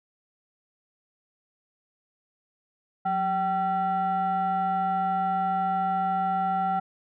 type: tone with frequency modulation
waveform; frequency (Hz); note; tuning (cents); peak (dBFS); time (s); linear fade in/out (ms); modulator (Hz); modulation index
sine; 770; G5; -31; -22; 3.05-6.8; 10; 587; 0.66
effects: tanh soft clip ceiling -18 dBFS